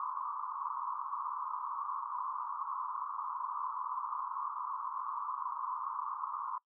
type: band-pass noise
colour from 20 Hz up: white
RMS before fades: -39 dBFS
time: 0-6.58 s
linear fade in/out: 2 ms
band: 950 to 1200 Hz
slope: 96 dB/octave
effects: noise-tail reverb RT60 0.1 s tail -21 dB re dry